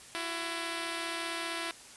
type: tone pair together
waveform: 5% pulse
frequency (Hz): 334.9 / 370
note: E4 / F#4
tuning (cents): +27 / 0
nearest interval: major second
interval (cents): 173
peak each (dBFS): -23 / -31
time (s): 0.15-1.71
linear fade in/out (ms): 0
effects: white hiss -51 dBFS RMS until 1.96 s + resampled to 24000 Hz